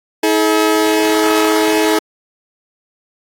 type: tone pair together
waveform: sawtooth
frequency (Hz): 320.3 / 427.5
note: E4 / A4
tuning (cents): -50 / -50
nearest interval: perfect fourth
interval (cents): 500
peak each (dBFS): -10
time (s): 0.23-1.99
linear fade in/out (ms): 5
effects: AAC 64 kbps